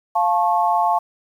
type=chord; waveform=sine; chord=F augmented; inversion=none; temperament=just; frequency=698.5 / 873.1 / 1091.3 Hz; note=F5 / A5 / C#6; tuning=0 / -14 / -27 cents; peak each=-19 / -18 / -22 dBFS; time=0.15-0.99 s; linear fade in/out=10 ms; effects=8-bit